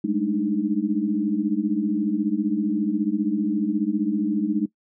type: tone cluster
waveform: sine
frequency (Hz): 200.4 / 215.2 / 294.1 / 310.2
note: G3 / A3 / D4 / D#4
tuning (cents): +38 / -38 / +3 / -5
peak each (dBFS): -27 / -25 / -27 / -25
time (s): 0.04-4.66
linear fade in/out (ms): 5
effects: noise-tail reverb RT60 0.1 s tail -20 dB re dry